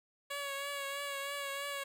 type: tone with vibrato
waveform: 10% pulse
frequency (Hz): 561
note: C#5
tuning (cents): +21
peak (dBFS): -29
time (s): 0.3-1.84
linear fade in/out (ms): 10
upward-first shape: triangle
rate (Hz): 3.1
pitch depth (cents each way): 33
effects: none